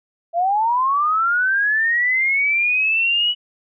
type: linear sweep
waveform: sine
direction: up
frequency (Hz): 661 to 2955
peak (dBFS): -15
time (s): 0.33-3.35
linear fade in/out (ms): 50
effects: none